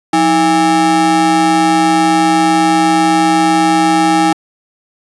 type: ring-modulated tone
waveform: square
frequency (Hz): 248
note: B3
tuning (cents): +7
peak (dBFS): -6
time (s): 0.13-4.33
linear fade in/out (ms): 5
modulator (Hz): 567
effects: resampled to 24000 Hz